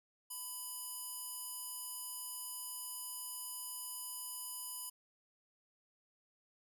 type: tone with band-pass filter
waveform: square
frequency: 994 Hz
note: B5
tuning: 11 cents sharp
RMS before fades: -45 dBFS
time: 0.3-4.9 s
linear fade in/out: 10 ms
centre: 12000 Hz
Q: 2.2
effects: none